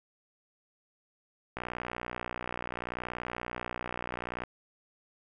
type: click train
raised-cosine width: 0.5 ms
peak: -20 dBFS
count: 175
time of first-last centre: 1.57-4.437 s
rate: 60.7 Hz
effects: none